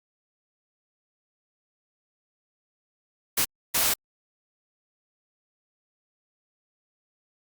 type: noise bursts at uneven times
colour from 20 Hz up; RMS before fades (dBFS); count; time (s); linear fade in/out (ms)
white; -23; 2; 3.37-3.45 / 3.74-3.94; 10
effects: Opus 48 kbps